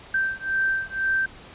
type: beating tone pair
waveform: sine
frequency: 1562 / 1564 Hz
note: G6 / G6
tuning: -7 / -4 cents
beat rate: 2 Hz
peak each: -25 dBFS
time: 0.14-1.26 s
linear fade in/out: 5 ms
effects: pink hiss -45 dBFS RMS until 1.54 s + resampled to 8000 Hz